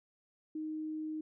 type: tone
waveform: sine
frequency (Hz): 311.1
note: D#4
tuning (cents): 0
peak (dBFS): -36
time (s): 0.55-1.21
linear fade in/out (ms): 5
effects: none